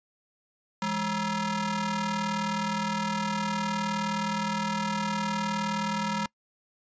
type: ring-modulated tone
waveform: sawtooth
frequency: 374.2 Hz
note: F#4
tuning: 20 cents sharp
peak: -20 dBFS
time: 0.82-6.26 s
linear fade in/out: 2 ms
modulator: 581 Hz
effects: noise-tail reverb RT60 0.1 s tail -24 dB re dry + resampled to 16000 Hz